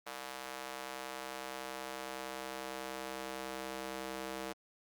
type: tone with high-pass filter sweep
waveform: square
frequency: 65.41 Hz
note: C2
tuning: in tune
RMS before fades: -43 dBFS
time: 0.06-4.53 s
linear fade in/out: 10 ms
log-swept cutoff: 730 to 380 Hz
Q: 0.89
effects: Opus 32 kbps